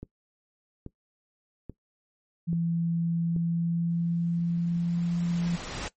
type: click train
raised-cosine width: 3 ms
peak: -25 dBFS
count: 5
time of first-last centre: 0.03-3.363 s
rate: 1.2 Hz
type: tone with pitch glide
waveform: sine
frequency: 168.1 to 171.83 Hz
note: E3 to F3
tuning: +34 to -28 cents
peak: -24 dBFS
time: 2.47-5.57 s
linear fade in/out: 20 ms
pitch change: +38 cents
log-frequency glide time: 3.25-5.17 s
type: noise with exponential growth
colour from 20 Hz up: pink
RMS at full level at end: -33 dBFS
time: 3.9-5.88 s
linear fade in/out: 1 ms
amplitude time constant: 430 ms
effects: noise-tail reverb RT60 0.1 s tail -18 dB re dry + MP3 32 kbps